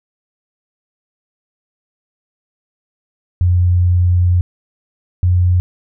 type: tone pair in turn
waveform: sine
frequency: 89 / 89.57 Hz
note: F2 / F2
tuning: +33 / +44 cents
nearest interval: unison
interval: 11 cents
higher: second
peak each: -9 dBFS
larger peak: neither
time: 3.41-4.41 / 5.23-5.6 s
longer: first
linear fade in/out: 0 ms
effects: none